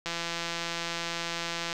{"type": "click train", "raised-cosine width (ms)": 0.2, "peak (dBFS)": -15, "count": 283, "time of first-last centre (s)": [0.06, 1.729], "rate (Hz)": 169, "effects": []}